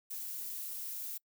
violet noise, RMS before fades -41 dBFS, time 0.1-1.18 s, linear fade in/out 10 ms, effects noise-tail reverb RT60 0.1 s tail -26 dB re dry

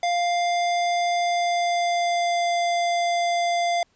square tone with pitch glide, 698.5 to 693.3 Hz, F5 to F5, 0 to -13 cents, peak -21 dBFS, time 0.03-3.83 s, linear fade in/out 2 ms, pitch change -13 cents, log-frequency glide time 1.18-2.53 s, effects pink hiss -65 dBFS RMS until 3.95 s + resampled to 16000 Hz

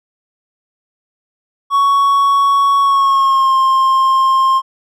triangle tone with pitch glide, 1115 to 1060.4 Hz, C#6 to C6, +10 to +23 cents, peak -7 dBFS, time 1.7-4.62 s, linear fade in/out 50 ms, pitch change -87 cents, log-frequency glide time 2.8-3.56 s, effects none

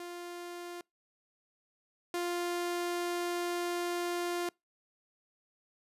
sawtooth tone pair in turn, 349.6 / 349.6 Hz, F4 / F4, +2 / +2 cents, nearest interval unison, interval 0 cents, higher neither, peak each -37 / -28 dBFS, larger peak second, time 0-0.81 / 2.14-4.49 s, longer second, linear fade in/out 2 ms, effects noise-tail reverb RT60 0.2 s tail -26 dB re dry + resampled to 32000 Hz

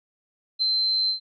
sine tone with ADSR envelope, 4101 Hz, C8, 36 cents flat, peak -18 dBFS, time 0.59-1.2 s, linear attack 31 ms, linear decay 4 ms, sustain -2 dB, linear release 110 ms, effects none

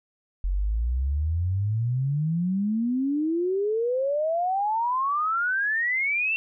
sine exponential sweep, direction up, 44.15 to 2722 Hz, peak -22 dBFS, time 0.44-6.36 s, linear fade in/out 0 ms, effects none

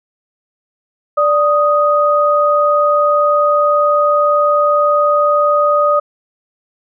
sine tone pair together, 587 / 1245.2 Hz, D5 / D#6, -1 / +1 cents, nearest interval octave + minor second, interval 1302 cents, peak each -12 dBFS, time 1.17-6 s, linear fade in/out 10 ms, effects none

